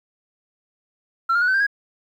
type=tone with pitch steps; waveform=sine; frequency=1355 / 1409.3 / 1465.7 / 1524.5 / 1585.5 / 1649 Hz; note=E6 / F6 / F#6 / G6 / G6 / G#6; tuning=+47 / +15 / -17 / -49 / +19 / -13 cents; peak=-14 dBFS; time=1.29-1.668 s; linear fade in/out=10 ms; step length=63 ms; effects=tanh soft clip ceiling -14 dBFS + 9-bit